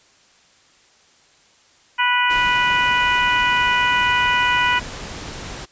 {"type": "harmonic tone", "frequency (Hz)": 491.7, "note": "B4", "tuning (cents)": -8, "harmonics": [2, 3, 4, 5, 6], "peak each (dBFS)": [-19, -21, -22, -23, -24], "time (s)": [1.98, 4.8], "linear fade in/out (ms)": 20}
{"type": "noise", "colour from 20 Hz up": "pink", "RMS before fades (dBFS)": -32, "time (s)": [2.29, 5.66], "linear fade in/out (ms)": 20}
{"effects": ["white hiss -54 dBFS RMS until 5.71 s", "resampled to 16000 Hz"]}